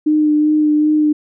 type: tone with vibrato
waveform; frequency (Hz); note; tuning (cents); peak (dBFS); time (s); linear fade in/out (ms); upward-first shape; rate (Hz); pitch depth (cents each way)
sine; 303; D#4; -46; -10; 0.06-1.13; 10; sine; 2.6; 16
effects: none